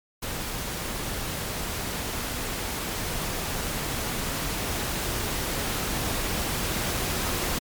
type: noise with level ramp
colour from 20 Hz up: pink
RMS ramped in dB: -32 to -27 dBFS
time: 0.22-7.59 s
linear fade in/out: 10 ms
effects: MP3 96 kbps